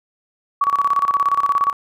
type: tone with tremolo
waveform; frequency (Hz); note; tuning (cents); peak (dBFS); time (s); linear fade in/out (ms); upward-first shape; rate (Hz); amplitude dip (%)
sine; 1130; C#6; +33; -12; 0.61-1.73; 5; square; 17; 75
effects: none